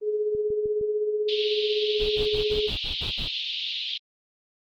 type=tone with tremolo; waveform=sine; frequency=422.7 Hz; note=G#4; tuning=31 cents sharp; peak=-21 dBFS; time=0.01-2.71 s; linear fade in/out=50 ms; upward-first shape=sine; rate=16 Hz; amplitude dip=45%
type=click train; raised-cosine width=3 ms; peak=-28 dBFS; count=4; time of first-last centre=0.35-0.812 s; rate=6.5 Hz
type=band-pass noise; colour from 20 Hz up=pink; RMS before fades=-31 dBFS; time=1.28-3.98 s; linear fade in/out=10 ms; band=2900 to 4000 Hz; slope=48 dB/octave
type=noise bursts; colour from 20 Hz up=brown; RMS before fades=-33 dBFS; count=8; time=1.99-3.283 s; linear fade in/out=20 ms; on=110 ms; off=59 ms
effects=Opus 24 kbps